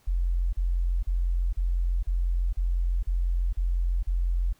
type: tone bursts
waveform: sine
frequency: 43.65 Hz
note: F1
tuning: in tune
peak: -22 dBFS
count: 9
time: 0.07-4.53 s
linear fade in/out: 10 ms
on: 460 ms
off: 40 ms
effects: pink hiss -63 dBFS RMS until 4.59 s